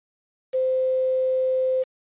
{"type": "tone with quantisation", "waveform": "sine", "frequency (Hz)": 518, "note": "C5", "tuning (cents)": -17, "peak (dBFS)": -19, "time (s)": [0.53, 1.84], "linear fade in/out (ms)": 20, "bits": 7, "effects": ["resampled to 8000 Hz"]}